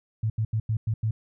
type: tone bursts at uneven times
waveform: sine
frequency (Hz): 110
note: A2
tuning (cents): 0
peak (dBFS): -22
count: 6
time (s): 0.23-0.3 / 0.38-0.45 / 0.53-0.6 / 0.69-0.77 / 0.87-0.94 / 1.03-1.11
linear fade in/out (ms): 5
effects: none